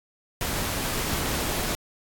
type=noise; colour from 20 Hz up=pink; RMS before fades=-28 dBFS; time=0.41-1.75 s; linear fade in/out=0 ms; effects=AAC 64 kbps